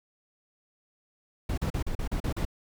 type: noise bursts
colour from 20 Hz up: brown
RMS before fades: -29 dBFS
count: 8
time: 1.49-2.452 s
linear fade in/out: 5 ms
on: 87 ms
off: 38 ms
effects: none